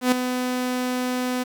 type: tone with ADSR envelope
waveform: sawtooth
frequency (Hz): 251.2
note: B3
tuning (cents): +30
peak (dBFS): -10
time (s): 0.01-1.44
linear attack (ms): 110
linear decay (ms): 5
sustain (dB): -9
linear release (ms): 16
effects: 8-bit